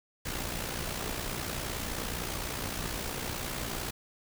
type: noise with amplitude modulation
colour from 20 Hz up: pink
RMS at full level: -33 dBFS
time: 0.25-3.91 s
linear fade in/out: 10 ms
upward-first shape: sine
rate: 59.5 Hz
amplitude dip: 55%
effects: none